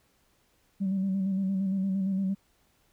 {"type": "tone with vibrato", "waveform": "sine", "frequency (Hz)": 192.4, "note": "G3", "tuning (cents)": -32, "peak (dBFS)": -24, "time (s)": [0.8, 2.35], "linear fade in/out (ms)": 20, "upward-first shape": "square", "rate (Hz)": 8.7, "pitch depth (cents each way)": 34, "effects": ["tanh soft clip ceiling -22 dBFS", "pink hiss -68 dBFS RMS until 2.92 s"]}